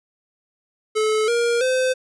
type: tone with pitch steps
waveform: square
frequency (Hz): 432.7 / 471.9 / 514.6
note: A4 / A#4 / C5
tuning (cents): -29 / +21 / -29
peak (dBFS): -18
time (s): 0.95-1.94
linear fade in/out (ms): 20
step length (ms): 330
effects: resampled to 24000 Hz